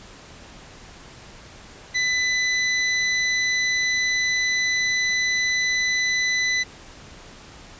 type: tone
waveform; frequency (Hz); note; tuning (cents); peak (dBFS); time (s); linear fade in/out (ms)
sawtooth; 2000; B6; +21; -16; 1.94-6.64; 20
effects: pink hiss -44 dBFS RMS until 7.79 s + resampled to 16000 Hz